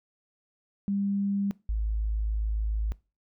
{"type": "tone pair in turn", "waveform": "sine", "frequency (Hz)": [199.5, 53.55], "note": ["G3", "A1"], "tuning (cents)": [31, -46], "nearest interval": "octave + major seventh", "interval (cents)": 2277, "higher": "first", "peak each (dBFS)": -25, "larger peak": "neither", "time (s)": [[0.88, 1.51], [1.69, 2.92]], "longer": "second", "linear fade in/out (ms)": 0, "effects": ["noise-tail reverb RT60 0.3 s tail -22 dB re dry"]}